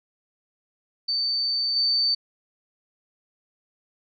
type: tone with level steps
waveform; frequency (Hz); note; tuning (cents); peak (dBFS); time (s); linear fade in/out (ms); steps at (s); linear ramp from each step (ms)
sine; 4563; C#8; +49; -22 / -19; 1.08-2.15; 10; 1.76; 5
effects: none